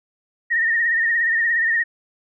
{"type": "tone with vibrato", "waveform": "sine", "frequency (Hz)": 1846, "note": "A#6", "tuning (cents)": -17, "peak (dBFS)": -16, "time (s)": [0.5, 1.84], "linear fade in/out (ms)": 20, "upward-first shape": "sine", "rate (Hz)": 17, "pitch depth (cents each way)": 55, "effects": []}